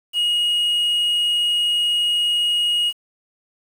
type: tone with quantisation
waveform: triangle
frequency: 2883 Hz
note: F#7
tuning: 46 cents flat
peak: -15 dBFS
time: 0.13-2.93 s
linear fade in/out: 50 ms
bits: 7
effects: none